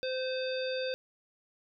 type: harmonic tone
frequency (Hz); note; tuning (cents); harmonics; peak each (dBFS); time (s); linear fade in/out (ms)
517; C5; -21; 1 / 3 / 5 / 7 / 9; -32 / -42 / -43 / -42 / -43; 0.03-0.94; 0
effects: none

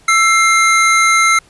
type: tone pair together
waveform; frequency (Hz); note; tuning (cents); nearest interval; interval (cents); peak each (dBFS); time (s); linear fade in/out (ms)
square; 1329.3 / 2112; E6 / C7; +14 / +16; minor sixth; 802; -12; 0.08-1.39; 5
effects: pink hiss -48 dBFS RMS until 1.49 s + resampled to 24000 Hz

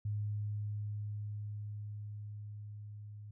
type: tone with level ramp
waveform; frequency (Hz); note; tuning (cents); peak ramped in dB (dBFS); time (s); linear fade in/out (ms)
sine; 104.4; G#2; +10; -33 to -46; 0.05-3.31; 5
effects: none

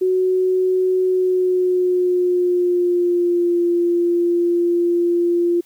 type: tone with pitch glide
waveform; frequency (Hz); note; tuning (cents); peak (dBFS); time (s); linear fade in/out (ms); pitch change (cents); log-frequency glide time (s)
sine; 370.9 to 346.1; F#4 to F4; +4 to -16; -14; 0.01-5.61; 10; -120; 1.04-3.63
effects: white hiss -55 dBFS RMS until 5.65 s

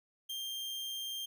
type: tone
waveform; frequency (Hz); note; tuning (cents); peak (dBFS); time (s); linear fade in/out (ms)
40% pulse; 3181; G7; +25; -37; 0.29-1.26; 10
effects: none

